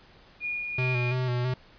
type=tone with tremolo; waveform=sine; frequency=2437 Hz; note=D#7; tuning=37 cents flat; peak=-28 dBFS; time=0.4-1.15 s; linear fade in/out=50 ms; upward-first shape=sine; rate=2.7 Hz; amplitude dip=30%
type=tone with vibrato; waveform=square; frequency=125.2 Hz; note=B2; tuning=24 cents sharp; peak=-26 dBFS; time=0.78-1.54 s; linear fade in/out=5 ms; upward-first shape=square; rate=3 Hz; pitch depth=31 cents each way
effects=pink hiss -55 dBFS RMS until 1.78 s + resampled to 11025 Hz